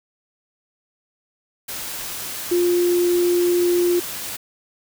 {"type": "tone in noise", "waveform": "sine", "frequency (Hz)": 351.8, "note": "F4", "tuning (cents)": 13, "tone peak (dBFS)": -15, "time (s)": [2.51, 4], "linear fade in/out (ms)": 10, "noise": "white", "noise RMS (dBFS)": -30, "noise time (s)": [1.68, 4.37], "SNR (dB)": 12, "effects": []}